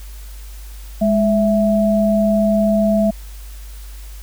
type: tone pair together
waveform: sine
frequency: 207.7 / 659.4 Hz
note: G#3 / E5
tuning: 0 / 0 cents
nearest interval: octave + minor sixth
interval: 2000 cents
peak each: -14 / -16 dBFS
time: 1.01-3.11 s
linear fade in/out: 10 ms
effects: added 50 Hz sine -31 dBFS peak until 4.22 s + white hiss -44 dBFS RMS until 4.22 s